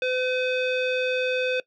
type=tone with low-pass filter; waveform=square; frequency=508 Hz; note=B4; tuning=49 cents sharp; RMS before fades=-25 dBFS; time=0.02-1.6 s; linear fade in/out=2 ms; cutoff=3000 Hz; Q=5.2; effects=noise-tail reverb RT60 0.1 s tail -20 dB re dry